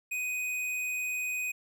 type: tone with tanh clipping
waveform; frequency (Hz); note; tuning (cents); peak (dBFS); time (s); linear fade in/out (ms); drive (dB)
sine; 2497; D#7; +6; -32; 0.11-1.52; 10; 16
effects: none